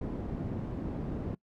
white low-pass noise, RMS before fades -36 dBFS, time 0.01-1.35 s, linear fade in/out 5 ms, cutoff 260 Hz, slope 12 dB/octave, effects noise-tail reverb RT60 0.1 s tail -23 dB re dry

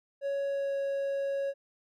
triangle tone with pitch glide, 557 to 553.2 Hz, C#5 to C#5, +8 to -4 cents, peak -27 dBFS, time 0.21-1.54 s, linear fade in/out 50 ms, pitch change -12 cents, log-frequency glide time 0.46-0.76 s, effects none

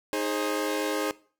sawtooth chord, Ab major, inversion second, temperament equal with one note detuned, 311.1 / 415.3 / 533 Hz, Eb4 / Ab4 / C5, 0 / 0 / +32 cents, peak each -27 / -27 / -27 dBFS, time 0.13-1.11 s, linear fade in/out 0 ms, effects noise-tail reverb RT60 0.4 s tail -20 dB re dry

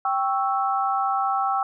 sine chord, C# diminished, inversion second, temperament equal, 784 / 1108.7 / 1318.5 Hz, G5 / C#6 / E6, 0 / 0 / 0 cents, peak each -23 / -28 / -25 dBFS, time 0.05-1.63 s, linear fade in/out 2 ms, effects none

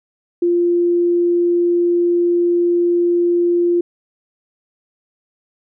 sine tone, 347.6 Hz, F4, 8 cents flat, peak -12 dBFS, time 0.42-3.81 s, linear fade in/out 5 ms, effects none

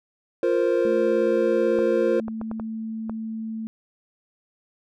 triangle chord, F suspended fourth, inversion none, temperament just, 349.2 / 465.6 / 523.8 Hz, F4 / Bb4 / C5, 0 / -2 / +2 cents, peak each -21 dBFS, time 0.43-2.2 s, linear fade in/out 2 ms
sine tone with pitch glide, 220 to 222 Hz, A3 to A3, 0 to +16 cents, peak -28 dBFS, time 0.85-3.67 s, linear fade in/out 0 ms, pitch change +16 cents, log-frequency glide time 1.07-1.96 s
clicks, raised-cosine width 1 ms, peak -20 dBFS, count 6, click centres 1.789 / 2.282 / 2.414 / 2.514 / 2.598 / 3.096 s
effects none

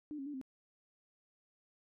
sine tone with pitch steps, 299.5 / 272.2 / 292.7 / 262.6 Hz, D4 / C#4 / D4 / C4, +34 / -31 / -6 / +6 cents, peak -40 dBFS, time 0.11-0.414 s, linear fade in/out 0 ms, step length 76 ms, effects none

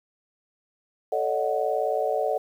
sine chord, D# half-diminished seventh, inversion second, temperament equal with one note detuned, 440 / 563.7 / 622.3 / 740 Hz, A4 / C#5 / D#5 / F#5, 0 / +29 / 0 / 0 cents, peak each -28 dBFS, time 1.12-2.38 s, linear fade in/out 5 ms, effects 9-bit

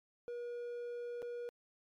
triangle tone with dropouts, 480 Hz, B4, 49 cents flat, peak -38 dBFS, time 0.28-1.49 s, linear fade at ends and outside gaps 0 ms, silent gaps 1.22-1.227 s, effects MP3 64 kbps

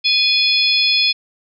harmonic tone with a mistuned harmonic, 850 Hz, G#5, 40 cents sharp, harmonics 3 / 4 / 5 / 6, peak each -18 / -18 / -18 / -18 dBFS, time 0.04-1.13 s, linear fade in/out 20 ms, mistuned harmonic 3, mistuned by -55 cents, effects none

